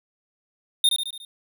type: tone with echo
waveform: square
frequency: 3657 Hz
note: A#7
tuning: 34 cents flat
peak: -15 dBFS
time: 0.84-0.89 s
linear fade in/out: 2 ms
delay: 72 ms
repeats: 5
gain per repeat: -5 dB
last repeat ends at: 1.25 s
effects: none